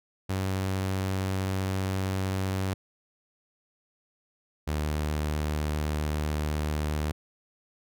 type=tone pair in turn; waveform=sawtooth; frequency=95.3 / 75.64 Hz; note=G2 / D#2; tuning=-48 / -48 cents; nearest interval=major third; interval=400 cents; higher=first; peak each=-23 dBFS; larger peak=neither; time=0.29-2.74 / 4.67-7.12 s; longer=neither; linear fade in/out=10 ms; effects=none